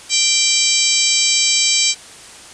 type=harmonic tone with a mistuned harmonic; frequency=784 Hz; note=G5; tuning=in tune; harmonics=3 / 4 / 5 / 6 / 7 / 8 / 9 / 10; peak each=-21 / -21 / -21 / -21 / -21 / -21 / -21 / -21 dBFS; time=0.09-1.95 s; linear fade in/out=50 ms; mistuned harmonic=9; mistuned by=+45 cents; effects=white hiss -38 dBFS RMS until 2.53 s + resampled to 22050 Hz